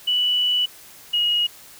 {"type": "tone pair in turn", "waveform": "sine", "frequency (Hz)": [2960, 2887], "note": ["F#7", "F#7"], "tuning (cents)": [0, -43], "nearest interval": "unison", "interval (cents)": 43, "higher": "first", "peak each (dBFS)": -17, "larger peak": "neither", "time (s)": [[0.07, 0.66], [1.13, 1.47]], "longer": "first", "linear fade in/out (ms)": 10, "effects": ["white hiss -45 dBFS RMS until 1.79 s"]}